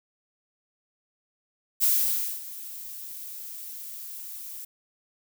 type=noise with ADSR envelope; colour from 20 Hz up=violet; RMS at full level=-21 dBFS; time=1.8-4.65 s; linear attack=32 ms; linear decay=570 ms; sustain=-18 dB; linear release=7 ms; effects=none